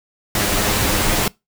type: noise with comb filter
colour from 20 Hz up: pink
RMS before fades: -18 dBFS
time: 0.35-1.28 s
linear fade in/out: 2 ms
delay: 9.7 ms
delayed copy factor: +0.55
effects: noise-tail reverb RT60 0.2 s tail -23 dB re dry